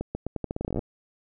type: accelerating click train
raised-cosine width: 2 ms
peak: -16 dBFS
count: 17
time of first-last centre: 0.01-0.792 s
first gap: 140 ms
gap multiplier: 0.83
effects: none